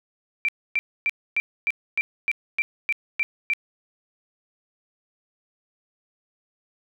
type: tone bursts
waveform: sine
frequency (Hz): 2349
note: D7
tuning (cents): 0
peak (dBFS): -19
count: 11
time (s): 0.45-3.535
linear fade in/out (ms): 0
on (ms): 35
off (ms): 270
effects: none